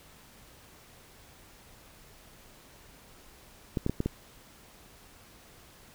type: clicks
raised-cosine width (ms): 3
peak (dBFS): -15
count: 5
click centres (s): 3.772 / 3.864 / 3.896 / 4.004 / 4.06
effects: pink hiss -55 dBFS RMS until 5.94 s